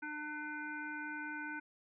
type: harmonic tone with a mistuned harmonic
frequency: 300.8 Hz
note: D4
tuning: 42 cents sharp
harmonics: 1 / 3 / 5 / 7 / 8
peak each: -46 / -48 / -42 / -53 / -53 dBFS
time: 0.02-1.6 s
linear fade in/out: 10 ms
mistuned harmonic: 7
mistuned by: -18 cents
effects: none